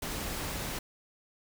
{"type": "noise", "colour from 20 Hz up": "pink", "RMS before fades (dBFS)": -36, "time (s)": [0.02, 0.79], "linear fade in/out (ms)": 5, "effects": []}